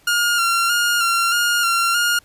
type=tone with vibrato; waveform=sawtooth; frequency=1396.9 Hz; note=F6; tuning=in tune; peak=-12 dBFS; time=0.07-2.19 s; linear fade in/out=5 ms; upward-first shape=square; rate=1.6 Hz; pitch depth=30 cents each way; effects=pink hiss -54 dBFS RMS until 2.24 s + resampled to 32000 Hz